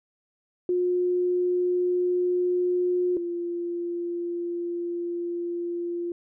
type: tone pair in turn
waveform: sine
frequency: 358.6 / 345.9 Hz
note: F4 / F4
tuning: +46 / -17 cents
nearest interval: minor second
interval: 63 cents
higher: first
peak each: -21 / -27 dBFS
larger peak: first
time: 0.69-3.17 / 3.17-6.12 s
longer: second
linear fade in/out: 2 ms
effects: none